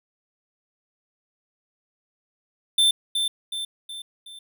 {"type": "tone with echo", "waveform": "square", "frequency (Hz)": 3554, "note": "A7", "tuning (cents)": 17, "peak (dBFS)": -16, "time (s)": [2.78, 2.91], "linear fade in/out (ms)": 5, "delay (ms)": 370, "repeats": 4, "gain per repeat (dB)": -6, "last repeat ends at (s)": 4.39, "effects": []}